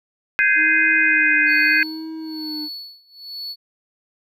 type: chord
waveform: sine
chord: Ab major seventh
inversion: third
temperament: just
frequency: 1557.4 / 1661.2 / 2077 / 2492 Hz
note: G6 / Ab6 / C7 / Eb7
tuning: -12 / 0 / -13 / +2 cents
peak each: -19 dBFS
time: 0.39-1.83 s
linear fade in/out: 0 ms
type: tone with vibrato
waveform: triangle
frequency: 310 Hz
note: D#4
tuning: 6 cents flat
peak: -26 dBFS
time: 0.55-2.69 s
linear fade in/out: 50 ms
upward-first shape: sine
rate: 0.8 Hz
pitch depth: 53 cents each way
type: tone with tremolo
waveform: triangle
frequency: 4421 Hz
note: C#8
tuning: 5 cents flat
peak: -26 dBFS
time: 1.46-3.56 s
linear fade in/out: 50 ms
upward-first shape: sine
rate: 1.1 Hz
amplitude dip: 95%
effects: none